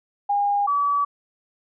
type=tone pair in turn; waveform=sine; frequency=812 / 1145.1 Hz; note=G#5 / D6; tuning=-39 / -44 cents; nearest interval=tritone; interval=595 cents; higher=second; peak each=-18 dBFS; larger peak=neither; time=0.29-0.67 / 0.67-1.05 s; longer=neither; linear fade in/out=10 ms; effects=none